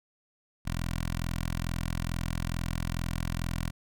10% pulse tone with notch filter, 42.29 Hz, E1, 45 cents sharp, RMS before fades -32 dBFS, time 0.65-3.71 s, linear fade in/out 20 ms, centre 440 Hz, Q 0.56, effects none

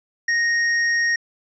sine tone with tanh clipping, 1864.7 Hz, A#6, in tune, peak -19 dBFS, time 0.28-1.16 s, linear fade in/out 5 ms, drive 13 dB, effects resampled to 16000 Hz

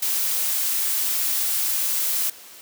blue noise, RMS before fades -23 dBFS, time 0.02-2.3 s, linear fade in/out 5 ms, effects white hiss -44 dBFS RMS until 2.61 s + high-pass 200 Hz 12 dB/octave

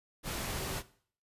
sine tone in noise, 382.7 Hz, G4, 42 cents flat, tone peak -46 dBFS, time 0.52-0.78 s, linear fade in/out 50 ms, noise pink, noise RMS -37 dBFS, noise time 0.23-0.83 s, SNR -12 dB, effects noise-tail reverb RT60 0.5 s tail -17 dB re dry + resampled to 32000 Hz

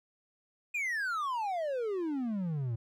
triangle exponential sweep, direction down, 2500 to 109.6 Hz, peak -29 dBFS, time 0.74-2.76 s, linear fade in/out 10 ms, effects none

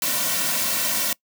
white noise with comb filter, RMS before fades -23 dBFS, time 0.02-1.13 s, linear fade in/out 2 ms, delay 2.4 ms, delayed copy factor -0.8, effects noise-tail reverb RT60 0.1 s tail -24 dB re dry + high-pass 150 Hz 12 dB/octave

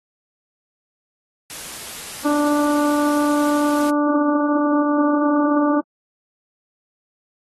white noise, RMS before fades -33 dBFS, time 1.5-3.9 s, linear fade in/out 0 ms
harmonic tone, 293.7 Hz, D4, in tune, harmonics 1 / 2 / 3 / 4 / 5, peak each -17 / -23 / -27 / -25 / -33 dBFS, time 2.24-5.81 s, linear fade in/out 20 ms
effects AAC 32 kbps

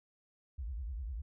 sine tone with vibrato, 60.2 Hz, B1, 44 cents flat, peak -37 dBFS, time 0.58-1.22 s, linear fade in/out 10 ms, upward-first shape sine, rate 10 Hz, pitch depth 300 cents each way, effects none

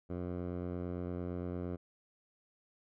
10% pulse tone with low-pass filter, 88.8 Hz, F2, 29 cents sharp, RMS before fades -39 dBFS, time 0.09-1.77 s, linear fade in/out 20 ms, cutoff 830 Hz, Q 0.55, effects none

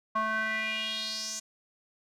square tone with band-pass filter sweep, 218.9 Hz, A3, 9 cents flat, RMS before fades -32 dBFS, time 0.15-1.4 s, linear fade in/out 10 ms, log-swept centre 1100 to 6800 Hz, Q 4.4, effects none

